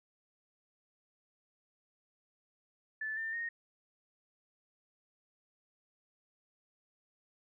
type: tone with pitch steps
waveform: sine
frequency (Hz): 1747 / 1800.3 / 1855.2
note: A6 / A6 / A#6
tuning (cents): -13 / +39 / -9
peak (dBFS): -35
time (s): 3.01-3.49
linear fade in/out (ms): 5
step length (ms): 160
effects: none